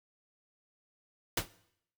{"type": "noise with exponential decay", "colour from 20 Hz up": "pink", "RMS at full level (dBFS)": -24, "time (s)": [1.37, 1.48], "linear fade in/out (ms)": 5, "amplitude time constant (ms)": 23, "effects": ["noise-tail reverb RT60 0.7 s tail -19 dB re dry"]}